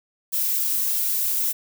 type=noise with flanger; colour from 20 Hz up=violet; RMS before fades=-23 dBFS; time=0.32-1.53 s; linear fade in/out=20 ms; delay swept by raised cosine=2 to 3.1 ms; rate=1.6 Hz; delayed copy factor=-0.6; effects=none